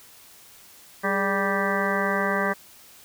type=harmonic tone with a mistuned harmonic; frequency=196 Hz; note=G3; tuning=in tune; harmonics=1 / 2 / 3 / 4 / 5 / 6 / 8 / 9 / 10; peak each=-29 / -30 / -29 / -33 / -33 / -29 / -29 / -33 / -31 dBFS; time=1.03-2.54 s; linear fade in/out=20 ms; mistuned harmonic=2; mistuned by=+77 cents; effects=white hiss -50 dBFS RMS until 3.04 s